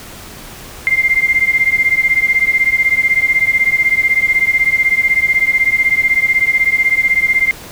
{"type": "beating tone pair", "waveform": "sine", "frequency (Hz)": [2093, 2109], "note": ["C7", "C7"], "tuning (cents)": [0, 13], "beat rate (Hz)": 16, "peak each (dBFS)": -13, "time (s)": [0.87, 7.51], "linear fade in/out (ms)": 0, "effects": ["pink hiss -33 dBFS RMS until 7.71 s"]}